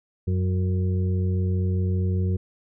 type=harmonic tone with a mistuned harmonic; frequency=92.5 Hz; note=F#2; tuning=in tune; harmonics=1 / 2 / 4 / 5; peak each=-21 / -29 / -34 / -39 dBFS; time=0.27-2.37 s; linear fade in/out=10 ms; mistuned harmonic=4; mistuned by=-15 cents; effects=none